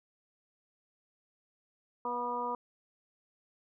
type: harmonic tone with a mistuned harmonic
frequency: 243.3 Hz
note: B3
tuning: 26 cents flat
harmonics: 1 / 2 / 3 / 4 / 5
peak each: -44 / -39 / -44 / -34 / -40 dBFS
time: 2.05-2.55 s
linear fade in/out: 2 ms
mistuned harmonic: 3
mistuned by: -25 cents
effects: none